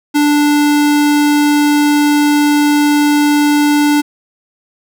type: tone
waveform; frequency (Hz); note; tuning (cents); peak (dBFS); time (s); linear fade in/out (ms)
square; 293.7; D4; 0; -9; 0.14-4.02; 20
effects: none